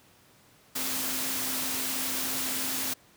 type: tone in noise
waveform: sine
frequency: 261.6 Hz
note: C4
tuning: in tune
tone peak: -41 dBFS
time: 0.75-2.94 s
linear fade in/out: 10 ms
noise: white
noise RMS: -31 dBFS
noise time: 0.75-2.94 s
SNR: -13 dB
effects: pink hiss -59 dBFS RMS until 3.16 s + high-pass 80 Hz 12 dB/octave